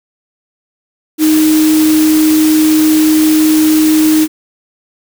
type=tone in noise; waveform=sine; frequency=311.1 Hz; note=D#4; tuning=in tune; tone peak=-6 dBFS; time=1.18-4.28 s; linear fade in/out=50 ms; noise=white; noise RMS=-19 dBFS; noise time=1.18-4.28 s; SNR=+10 dB; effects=none